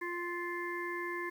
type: harmonic tone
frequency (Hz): 349.2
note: F4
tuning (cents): 0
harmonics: 1 / 3 / 5 / 6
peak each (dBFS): -39 / -41 / -41 / -43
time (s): 0.01-1.3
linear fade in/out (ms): 10
effects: 10-bit